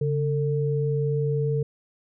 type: tone pair together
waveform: sine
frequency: 141.5 / 449.2 Hz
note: C#3 / A4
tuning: +36 / +36 cents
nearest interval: octave + minor sixth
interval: 2000 cents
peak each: -23 / -26 dBFS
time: 0.01-1.63 s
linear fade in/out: 5 ms
effects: none